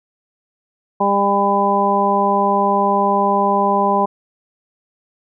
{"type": "harmonic tone", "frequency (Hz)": 200, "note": "G3", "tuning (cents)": 35, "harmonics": [1, 2, 3, 4, 5], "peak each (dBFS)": [-21, -21, -21, -18, -17], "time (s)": [1, 4.06], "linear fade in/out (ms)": 10, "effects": []}